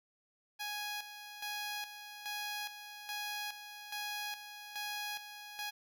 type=tone with tremolo; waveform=10% pulse; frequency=830.6 Hz; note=G#5; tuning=in tune; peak=-30 dBFS; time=0.59-5.71 s; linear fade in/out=20 ms; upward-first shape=square; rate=1.2 Hz; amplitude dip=65%; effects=none